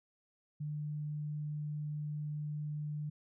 sine tone, 149.6 Hz, D3, 32 cents sharp, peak -36 dBFS, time 0.6-3.1 s, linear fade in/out 10 ms, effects none

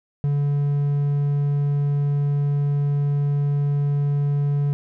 triangle tone with hard clipping, 143.5 Hz, D3, 40 cents flat, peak -19 dBFS, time 0.24-4.73 s, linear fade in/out 0 ms, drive 6 dB, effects none

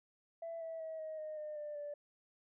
sine tone with pitch steps, 665 / 652.8 / 640.9 / 629.1 / 617.6 / 606.3 / 595.2 / 584.3 Hz, E5 / E5 / E5 / D#5 / D#5 / D#5 / D5 / D5, +15 / -17 / -49 / +19 / -13 / -45 / +23 / -9 cents, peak -40 dBFS, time 0.42-1.94 s, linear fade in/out 5 ms, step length 190 ms, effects tanh soft clip ceiling -37 dBFS

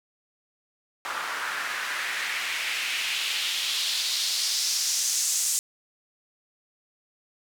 white noise with band-pass filter sweep, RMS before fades -28 dBFS, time 1.05-5.59 s, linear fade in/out 0 ms, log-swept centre 1200 to 7400 Hz, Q 2.1, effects none

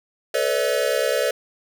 square tone cluster, 438.4 / 499.5 / 570 / 639 Hz, A4 / B4 / C#5 / D#5, -6 / +20 / +48 / +46 cents, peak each -27 / -25 / -24 / -27 dBFS, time 0.34-1.31 s, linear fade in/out 5 ms, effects none

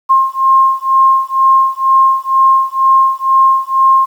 sine beating tone pair, 1064 / 1066.1 Hz, C6 / C6, +29 / +32 cents, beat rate 2.1 Hz, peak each -10 dBFS, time 0.09-4.06 s, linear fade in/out 20 ms, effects 7-bit

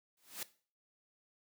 white noise with exponential growth, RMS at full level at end -38 dBFS, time 0.17-0.43 s, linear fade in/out 2 ms, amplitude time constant 55 ms, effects noise-tail reverb RT60 0.4 s tail -17 dB re dry + high-pass 150 Hz 12 dB/octave

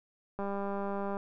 click train, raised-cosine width 1 ms, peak -23 dBFS, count 156, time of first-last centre 0.39-1.169 s, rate 199 Hz, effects none

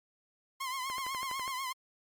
sawtooth tone with vibrato, 1046.5 Hz, C6, in tune, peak -31 dBFS, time 0.6-1.73 s, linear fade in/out 10 ms, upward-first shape triangle, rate 8.1 Hz, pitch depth 91 cents each way
click train, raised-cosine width 0.5 ms, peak -28 dBFS, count 8, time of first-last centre 0.9-1.479 s, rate 12.1 Hz
effects Opus 48 kbps

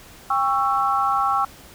sine chord, C# diminished, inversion second, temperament just, 798.3 / 1108.7 / 1330.5 Hz, G5 / C#6 / E6, +31 / 0 / +16 cents, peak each -22 dBFS, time 0.3-1.45 s, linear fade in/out 5 ms, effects pink hiss -45 dBFS RMS until 1.74 s

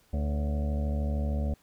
harmonic tone with a mistuned harmonic, 73.2 Hz, D2, 5 cents flat, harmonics 1 / 2 / 3 / 4 / 6 / 7 / 8 / 9 / 10, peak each -27 / -38 / -35 / -45 / -47 / -48 / -41 / -49 / -48 dBFS, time 0.13-1.54 s, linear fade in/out 5 ms, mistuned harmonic 8, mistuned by -62 cents, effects pink hiss -64 dBFS RMS until 1.62 s

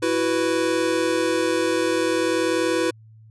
square chord, E suspended second, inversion none, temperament equal, 329.6 / 370 / 493.9 Hz, E4 / F#4 / B4, 0 / 0 / 0 cents, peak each -24 / -26 / -24 dBFS, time 0.02-2.91 s, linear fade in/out 10 ms, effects added 110 Hz sine -45 dBFS peak until 3.3 s + resampled to 24000 Hz

